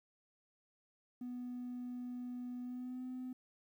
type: tone with pitch glide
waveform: triangle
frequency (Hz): 246.9 to 254.1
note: B3 to B3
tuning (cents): 0 to +49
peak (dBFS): -38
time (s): 1.21-3.33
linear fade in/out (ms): 5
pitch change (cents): +49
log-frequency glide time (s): 2.62-3.03
effects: tanh soft clip ceiling -37 dBFS + 12-bit